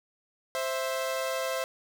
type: tone pair together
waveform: sawtooth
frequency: 525.1 / 659.3 Hz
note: C5 / E5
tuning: +6 / 0 cents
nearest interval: major third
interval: 394 cents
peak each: -27 / -29 dBFS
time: 0.55-1.64 s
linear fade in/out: 0 ms
effects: none